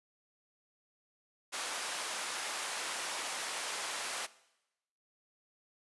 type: high-pass noise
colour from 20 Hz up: pink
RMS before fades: -38 dBFS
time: 1.52-4.27 s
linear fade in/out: 20 ms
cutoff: 770 Hz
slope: 12 dB/octave
effects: noise-tail reverb RT60 0.9 s tail -19 dB re dry + resampled to 24000 Hz